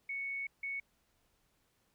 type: tone bursts at uneven times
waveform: sine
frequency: 2217 Hz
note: C#7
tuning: in tune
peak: -36 dBFS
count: 2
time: 0.09-0.47 / 0.63-0.8 s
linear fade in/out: 5 ms
effects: pink hiss -75 dBFS RMS until 1.94 s